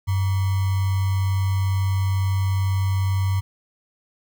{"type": "tone with sample-and-hold", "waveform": "sine", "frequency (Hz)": 96.1, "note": "G2", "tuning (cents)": -34, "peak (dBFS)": -18, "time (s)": [0.07, 3.41], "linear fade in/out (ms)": 20, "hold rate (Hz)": 1050, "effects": []}